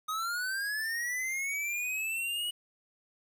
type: linear sweep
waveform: square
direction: up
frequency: 1244.5 to 2932 Hz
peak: -32 dBFS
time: 0.08-2.51 s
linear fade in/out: 10 ms
effects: 10-bit